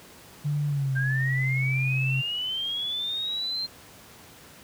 sine tone with pitch glide, 146.4 to 131.94 Hz, D3 to C3, -5 to +15 cents, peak -23 dBFS, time 0.44-2.22 s, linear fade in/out 20 ms, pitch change -180 cents, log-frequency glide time 0.67-0.95 s
sine linear sweep, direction up, 1568 to 4186 Hz, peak -27 dBFS, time 0.95-3.67 s, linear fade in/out 20 ms
effects pink hiss -49 dBFS RMS until 4.63 s + high-pass 80 Hz 12 dB/octave

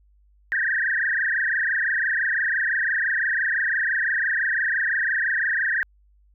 sine tone with frequency modulation, 1730 Hz, A6, 30 cents flat, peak -20 dBFS, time 0.52-5.83 s, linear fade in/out 0 ms, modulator 25.9 Hz, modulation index 7, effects added 50 Hz sine -55 dBFS peak until 6.34 s

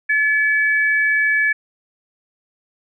sine tone pair together, 1720.5 / 2286 Hz, A6 / D7, -39 / -47 cents, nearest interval perfect fourth, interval 492 cents, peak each -15 / -20 dBFS, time 0.09-1.53 s, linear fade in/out 10 ms, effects none

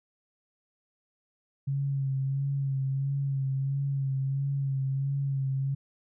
sine tone with vibrato, 136.8 Hz, C#3, 23 cents flat, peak -26 dBFS, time 1.67-5.75 s, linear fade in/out 10 ms, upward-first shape sine, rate 1.5 Hz, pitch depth 33 cents each way, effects none

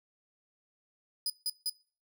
sawtooth tone bursts, 4978 Hz, D#8, in tune, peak -27 dBFS, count 3, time 1.26-1.697 s, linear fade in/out 2 ms, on 39 ms, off 160 ms, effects noise-tail reverb RT60 0.4 s tail -23 dB re dry

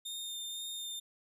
sawtooth tone with vibrato, 3638 Hz, A#7, 43 cents flat, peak -36 dBFS, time 0.05-1 s, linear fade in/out 10 ms, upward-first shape sine, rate 2 Hz, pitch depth 14 cents each way, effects none

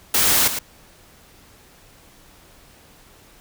white noise with echo, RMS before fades -17 dBFS, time 0.14-0.48 s, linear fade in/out 5 ms, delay 110 ms, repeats 1, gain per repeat -9 dB, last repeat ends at 0.59 s, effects pink hiss -50 dBFS RMS until 3.4 s

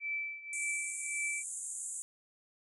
sine tone with tremolo, 2321 Hz, D7, 21 cents flat, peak -32 dBFS, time 0-1.44 s, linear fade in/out 50 ms, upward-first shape triangle, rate 1.8 Hz, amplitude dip 85%
pink band-pass noise, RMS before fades -41 dBFS, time 0.53-2.02 s, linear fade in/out 0 ms, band 6900 to 10000 Hz, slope 96 dB/octave
effects none

